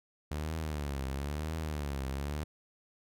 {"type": "tone with vibrato", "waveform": "sawtooth", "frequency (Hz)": 73.1, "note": "D2", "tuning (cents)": -7, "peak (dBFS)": -30, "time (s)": [0.31, 2.44], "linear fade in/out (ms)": 5, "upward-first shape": "triangle", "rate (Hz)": 1, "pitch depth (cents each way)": 180, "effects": []}